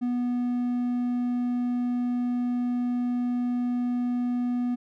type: tone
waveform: triangle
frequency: 244.8 Hz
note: B3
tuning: 15 cents flat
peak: -22 dBFS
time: 0.01-4.76 s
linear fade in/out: 20 ms
effects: none